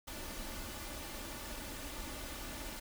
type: noise with comb filter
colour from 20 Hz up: pink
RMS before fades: -44 dBFS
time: 0.07-2.8 s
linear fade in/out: 10 ms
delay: 3.4 ms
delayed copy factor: +0.55
effects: none